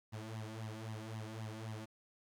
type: tone with flanger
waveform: sawtooth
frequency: 110 Hz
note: A2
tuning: in tune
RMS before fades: -45 dBFS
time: 0.12-1.86 s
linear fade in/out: 20 ms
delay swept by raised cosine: 1 to 3.5 ms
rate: 3.8 Hz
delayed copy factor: +0.9
effects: low-pass 10000 Hz 12 dB/octave + 11-bit